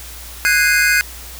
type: chord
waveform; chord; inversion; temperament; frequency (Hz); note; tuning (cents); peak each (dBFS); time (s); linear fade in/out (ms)
square; Ab dominant seventh; third; equal with one note detuned; 1480 / 1633.6 / 2093 / 2489; Gb6 / Ab6 / C7 / Eb7; 0 / -29 / 0 / 0; -17 / -17 / -19 / -20; 0.45-1.01; 0
effects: added 60 Hz sine -35 dBFS peak until 1.39 s + white hiss -35 dBFS RMS until 1.39 s